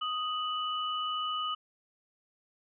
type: tone pair together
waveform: sine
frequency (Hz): 1246 / 2964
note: D#6 / F#7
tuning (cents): +2 / +2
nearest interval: octave + minor third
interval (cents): 1500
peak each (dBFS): -32 / -35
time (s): 0.01-1.55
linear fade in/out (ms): 10
effects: none